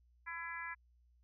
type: harmonic tone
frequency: 335.3 Hz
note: E4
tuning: 30 cents sharp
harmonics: 3 / 4 / 5 / 6 / 7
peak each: -47 / -51 / -45 / -47 / -51 dBFS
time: 0.26-0.75 s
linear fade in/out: 20 ms
effects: added 60 Hz sine -66 dBFS peak until 1.23 s